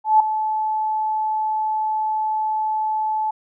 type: tone with ADSR envelope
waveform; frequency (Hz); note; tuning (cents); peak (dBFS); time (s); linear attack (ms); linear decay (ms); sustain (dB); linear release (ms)
sine; 866; A5; -28; -8; 0.04-3.31; 160; 5; -11; 8
effects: none